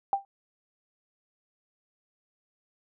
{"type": "tone with exponential decay", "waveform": "sine", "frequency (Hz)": 790, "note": "G5", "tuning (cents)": 13, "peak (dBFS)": -18, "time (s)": [0.13, 0.25], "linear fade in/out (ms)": 1, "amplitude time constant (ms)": 25, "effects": []}